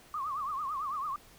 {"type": "tone with vibrato", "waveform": "sine", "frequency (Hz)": 1151, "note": "D6", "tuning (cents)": -35, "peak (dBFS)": -32, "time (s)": [0.14, 1.16], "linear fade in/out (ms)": 2, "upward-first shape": "triangle", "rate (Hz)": 9, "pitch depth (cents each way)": 180, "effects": ["pink hiss -57 dBFS RMS until 1.38 s"]}